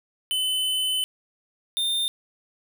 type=tone pair in turn; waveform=square; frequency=3029 / 3620 Hz; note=F#7 / A7; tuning=+40 / +48 cents; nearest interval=minor third; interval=308 cents; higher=second; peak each=-23 dBFS; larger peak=neither; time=0.31-1.04 / 1.77-2.08 s; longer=first; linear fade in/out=0 ms; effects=none